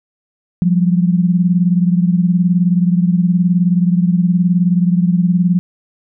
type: beating tone pair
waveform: sine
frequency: 174.61 / 193.61 Hz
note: F3 / G3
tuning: 0 / -21 cents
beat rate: 19 Hz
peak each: -11 / -16 dBFS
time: 0.62-5.59 s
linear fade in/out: 0 ms
effects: none